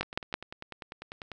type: two click trains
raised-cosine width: 0.3 ms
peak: -11 / -24 dBFS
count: 3 / 14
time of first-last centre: 0.01-0.341 / 0.03-1.317 s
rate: 6.05 / 10.1 Hz
effects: none

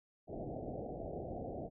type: low-pass noise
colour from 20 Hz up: white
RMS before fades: -43 dBFS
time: 0.27-1.7 s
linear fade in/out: 50 ms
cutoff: 740 Hz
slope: 96 dB/octave
effects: none

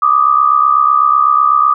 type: tone pair together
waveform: sine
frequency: 1176.5 / 1244.5 Hz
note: D6 / D#6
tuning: +3 / 0 cents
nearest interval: minor second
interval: 97 cents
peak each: -10 dBFS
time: 0.02-1.74 s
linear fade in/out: 5 ms
effects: none

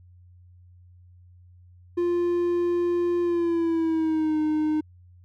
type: tone with pitch glide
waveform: triangle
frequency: 348.9 to 307.3 Hz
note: F4 to D#4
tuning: -2 to -21 cents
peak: -19 dBFS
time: 1.97-4.81 s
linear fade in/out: 10 ms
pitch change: -219 cents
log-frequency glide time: 3.22-4.39 s
effects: added 89 Hz sine -49 dBFS peak until 5.24 s

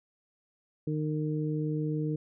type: harmonic tone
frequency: 153 Hz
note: D#3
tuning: 29 cents flat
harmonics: 1 / 2 / 3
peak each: -30 / -33 / -37 dBFS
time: 0.87-2.16 s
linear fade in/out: 5 ms
effects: none

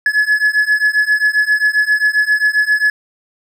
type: beating tone pair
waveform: triangle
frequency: 1700 / 1707.5 Hz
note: G#6 / G#6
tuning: +40 / +48 cents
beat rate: 7.5 Hz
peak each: -13 / -12 dBFS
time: 0.06-2.9 s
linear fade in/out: 2 ms
effects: none

